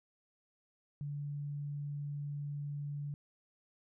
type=tone; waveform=sine; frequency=144.6 Hz; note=D3; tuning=27 cents flat; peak=-37 dBFS; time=1.01-3.14 s; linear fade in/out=0 ms; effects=none